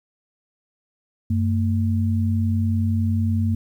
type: tone pair together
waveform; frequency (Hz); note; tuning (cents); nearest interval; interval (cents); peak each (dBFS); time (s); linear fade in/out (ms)
sine; 95 / 225.9; F#2 / A3; +46 / +46; octave + minor third; 1500; -19 / -23; 1.3-3.55; 5
effects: 9-bit